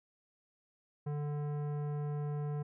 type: tone with tanh clipping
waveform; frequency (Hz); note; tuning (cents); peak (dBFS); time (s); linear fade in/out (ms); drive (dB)
sine; 147; D3; +2; -36; 1.06-2.63; 10; 15
effects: none